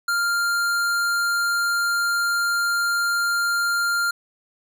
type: tone with hard clipping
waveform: sine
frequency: 1396.9 Hz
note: F6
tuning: in tune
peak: -21 dBFS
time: 0.08-4.11 s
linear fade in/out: 5 ms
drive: 17 dB
effects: none